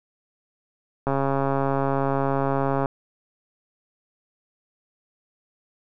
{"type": "click train", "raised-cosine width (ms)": 1, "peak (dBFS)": -10, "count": 246, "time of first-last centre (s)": [1.07, 2.858], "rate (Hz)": 137, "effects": []}